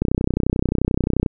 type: click train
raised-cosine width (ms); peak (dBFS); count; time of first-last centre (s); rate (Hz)
3; -5; 40; 0.02-1.262; 31.4
effects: none